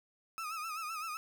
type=tone with vibrato; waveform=35% pulse; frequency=1278 Hz; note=D#6; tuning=46 cents sharp; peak=-36 dBFS; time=0.38-1.17 s; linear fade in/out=0 ms; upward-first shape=sine; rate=7.8 Hz; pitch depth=84 cents each way; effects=none